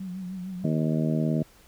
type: tone with vibrato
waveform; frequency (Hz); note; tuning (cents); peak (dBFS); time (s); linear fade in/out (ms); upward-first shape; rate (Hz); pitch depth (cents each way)
sine; 185; F#3; 0; -32; 0-0.67; 5; triangle; 6.6; 77
type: harmonic tone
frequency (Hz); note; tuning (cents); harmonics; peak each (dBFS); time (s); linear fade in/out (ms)
78.4; D#2; +14; 2 / 3 / 4 / 5 / 6 / 7 / 8; -25 / -27 / -32 / -37 / -39 / -40 / -35; 0.64-1.43; 5
effects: pink hiss -56 dBFS RMS until 1.67 s